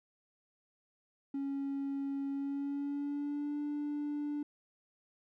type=tone with pitch glide; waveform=triangle; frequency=276.8 to 293.3 Hz; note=C#4 to D4; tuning=-2 to -2 cents; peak=-31 dBFS; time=1.34-4.43 s; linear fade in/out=5 ms; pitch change=+100 cents; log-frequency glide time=2.3-3.59 s; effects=tanh soft clip ceiling -29 dBFS